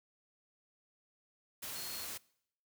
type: tone in noise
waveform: sine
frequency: 4295 Hz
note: C8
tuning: 44 cents sharp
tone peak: -47 dBFS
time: 1.75-2.05 s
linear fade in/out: 10 ms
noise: white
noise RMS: -43 dBFS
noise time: 1.62-2.18 s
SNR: -7 dB
effects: noise-tail reverb RT60 0.7 s tail -23 dB re dry